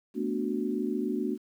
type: chord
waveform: sine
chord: B minor seventh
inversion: third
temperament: equal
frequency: 220 / 246.9 / 293.7 / 370 Hz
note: A3 / B3 / D4 / F#4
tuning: 0 / 0 / 0 / 0 cents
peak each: -33 dBFS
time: 0.14-1.38 s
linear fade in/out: 50 ms
effects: 10-bit